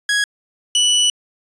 sawtooth tone pair in turn, 1661.2 / 2960 Hz, G#6 / F#7, 0 / 0 cents, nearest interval minor seventh, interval 1000 cents, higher second, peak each -11 / -9 dBFS, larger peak second, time 0.09-0.24 / 0.75-1.1 s, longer second, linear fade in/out 2 ms, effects resampled to 22050 Hz

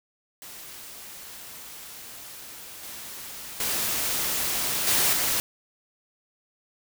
white noise with level steps, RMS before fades -42 / -39 / -27 / -22 / -25 dBFS, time 0.42-5.4 s, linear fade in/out 0 ms, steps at 2.83 / 3.6 / 4.87 / 5.13 s, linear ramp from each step 2 ms, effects none

